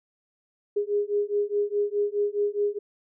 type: beating tone pair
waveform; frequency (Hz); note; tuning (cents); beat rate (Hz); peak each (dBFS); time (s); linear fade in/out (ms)
sine; 408.8 / 413.6; G#4 / G#4; -27 / -7; 4.8; -26; 0.76-2.79; 10
effects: none